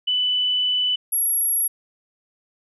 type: tone pair in turn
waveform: sine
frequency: 2989 / 11263 Hz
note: F#7 / F9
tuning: +17 / +14 cents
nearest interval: octave + major seventh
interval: 2297 cents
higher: second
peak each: -18 dBFS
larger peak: neither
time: 0.07-0.96 / 1.12-1.68 s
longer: first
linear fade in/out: 10 ms
effects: none